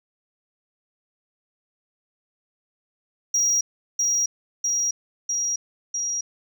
sine tone with echo, 5710 Hz, F8, 37 cents sharp, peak -15 dBFS, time 3.34-3.61 s, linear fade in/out 5 ms, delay 650 ms, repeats 4, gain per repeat -2 dB, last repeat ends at 6.21 s, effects tanh soft clip ceiling -17 dBFS

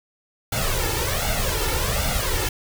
pink noise with flanger, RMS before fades -23 dBFS, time 0.52-2.49 s, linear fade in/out 5 ms, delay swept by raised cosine 1.4 to 2.29 ms, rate 1.3 Hz, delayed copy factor +0.8, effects none

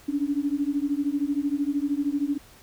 sine beating tone pair, 280 / 293 Hz, C#4 / D4, +18 / -4 cents, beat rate 13 Hz, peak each -26 dBFS, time 0.08-2.38 s, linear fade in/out 10 ms, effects pink hiss -52 dBFS RMS until 2.62 s

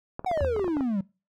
clicks, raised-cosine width 1 ms, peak -19 dBFS, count 12, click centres 0.194 / 0.246 / 0.314 / 0.375 / 0.407 / 0.447 / 0.564 / 0.595 / 0.644 / 0.68 / 0.769 / 0.808 s
triangle exponential sweep, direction down, 770 to 185 Hz, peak -22 dBFS, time 0.26-1.01 s, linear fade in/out 5 ms
triangle tone with exponential decay, 81 Hz, E2, 30 cents flat, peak -22 dBFS, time 0.41-0.78 s, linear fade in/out 5 ms, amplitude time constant 79 ms
effects noise-tail reverb RT60 0.3 s tail -22 dB re dry

